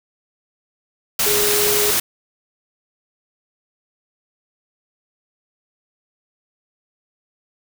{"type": "tone in noise", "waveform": "sine", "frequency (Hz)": 415.3, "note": "G#4", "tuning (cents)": 0, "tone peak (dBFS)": -20, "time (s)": [1.26, 1.91], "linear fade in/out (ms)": 5, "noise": "white", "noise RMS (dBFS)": -18, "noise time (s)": [1.19, 2], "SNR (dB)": -5, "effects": []}